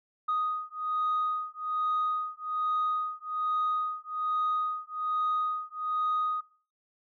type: beating tone pair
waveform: sine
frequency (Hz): 1244.5 / 1245.7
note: D#6 / D#6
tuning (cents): 0 / +2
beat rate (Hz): 1.2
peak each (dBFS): -30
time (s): 0.28-6.41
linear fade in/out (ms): 10
effects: noise-tail reverb RT60 0.4 s tail -20 dB re dry + tanh soft clip ceiling -22 dBFS